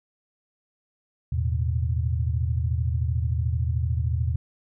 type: chord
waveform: sine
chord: E suspended fourth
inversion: none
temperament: equal with one note detuned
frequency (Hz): 80.62 / 110 / 123.47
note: E2 / A2 / B2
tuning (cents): -38 / 0 / 0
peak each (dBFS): -24 / -28 / -28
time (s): 1.32-4.36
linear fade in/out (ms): 5
effects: none